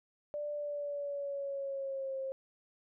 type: tone with pitch glide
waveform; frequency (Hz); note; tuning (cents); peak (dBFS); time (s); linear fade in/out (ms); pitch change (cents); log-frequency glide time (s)
sine; 589 to 533.9; D5 to C5; +5 to +35; -35; 0.34-2.32; 0; -170; 0.53-2.17
effects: none